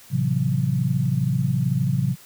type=chord; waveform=sine; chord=F# half-diminished seventh; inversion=first; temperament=just; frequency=111 / 133.2 / 166.5 / 185 Hz; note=A2 / C3 / E3 / F#3; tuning=+16 / +31 / +18 / 0 cents; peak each=-27 / -21 / -26 / -27 dBFS; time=0.1-2.16 s; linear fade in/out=50 ms; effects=white hiss -48 dBFS RMS until 2.25 s